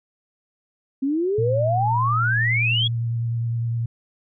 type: exponential sweep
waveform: sine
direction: up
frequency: 261.6 to 3400 Hz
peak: -19 dBFS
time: 1.02-2.88 s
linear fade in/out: 10 ms
type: tone with vibrato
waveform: sine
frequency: 116.6 Hz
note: A#2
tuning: 1 cent sharp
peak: -21 dBFS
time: 1.38-3.86 s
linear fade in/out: 5 ms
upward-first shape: triangle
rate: 9.8 Hz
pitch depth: 21 cents each way
effects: none